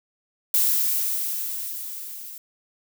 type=noise with level ramp; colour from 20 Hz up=violet; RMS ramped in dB=-19 to -39 dBFS; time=0.54-2.38 s; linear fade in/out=2 ms; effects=none